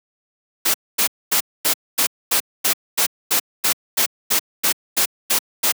white noise bursts, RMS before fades -17 dBFS, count 16, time 0.65-5.722 s, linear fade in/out 10 ms, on 92 ms, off 240 ms, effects high-pass 200 Hz 12 dB/octave

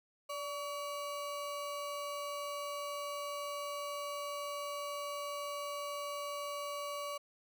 square ring-modulated tone, 857 Hz, A5, 46 cents flat, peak -36 dBFS, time 0.29-7.18 s, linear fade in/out 10 ms, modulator 276 Hz, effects none

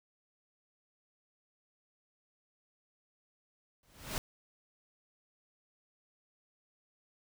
pink noise with exponential growth, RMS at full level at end -33 dBFS, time 3.83-4.18 s, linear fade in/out 1 ms, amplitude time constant 75 ms, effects none

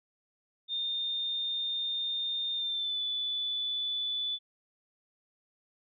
sine tone with pitch glide, 3632 to 3478 Hz, A#7 to A7, -46 to -21 cents, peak -30 dBFS, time 0.68-4.39 s, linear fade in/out 50 ms, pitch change -75 cents, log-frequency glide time 2.55-3.01 s, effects none

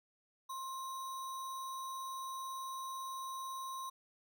sine tone with sample-and-hold, 1059 Hz, C6, 21 cents sharp, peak -40 dBFS, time 0.49-3.9 s, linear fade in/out 10 ms, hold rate 4900 Hz, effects none

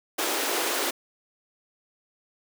pink high-pass noise, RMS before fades -27 dBFS, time 0.18-0.91 s, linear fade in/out 10 ms, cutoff 290 Hz, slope 48 dB/octave, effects none

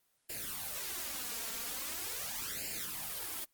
white noise with flanger, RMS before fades -40 dBFS, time 0.29-3.45 s, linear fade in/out 10 ms, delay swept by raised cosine 0.41 to 4.41 ms, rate 0.42 Hz, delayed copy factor +0.85, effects white hiss -75 dBFS RMS until 3.53 s + Opus 24 kbps

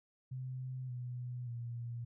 sine tone with pitch steps, 128.8 / 123.55 / 118.52 Hz, C3 / B2 / A#2, -27 / +1 / +29 cents, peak -39 dBFS, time 0.31-2.05 s, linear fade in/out 10 ms, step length 580 ms, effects none

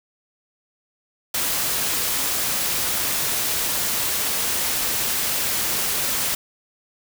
white noise, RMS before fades -23 dBFS, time 1.34-6.35 s, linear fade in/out 5 ms, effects none

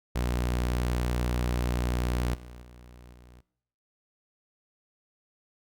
sawtooth tone with level steps, 60.7 Hz, B1, 29 cents flat, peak -22 / -40 / -44 / -47 dBFS, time 0.15-3.41 s, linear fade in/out 10 ms, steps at 2.34 / 2.62 / 3.13 s, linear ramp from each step 10 ms, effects noise-tail reverb RT60 0.8 s tail -20 dB re dry + Opus 48 kbps

